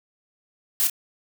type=noise with echo; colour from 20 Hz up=blue; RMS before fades=-21 dBFS; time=0.8-0.87 s; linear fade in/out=0 ms; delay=28 ms; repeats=1; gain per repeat=-7 dB; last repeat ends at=0.898 s; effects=none